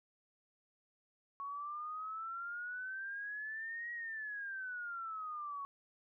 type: exponential two-way sweep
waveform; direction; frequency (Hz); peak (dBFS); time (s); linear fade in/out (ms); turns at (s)
sine; up then down; 1108.7 to 1908 to 1108.7; -40; 1.4-5.65; 0; 3.92
effects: none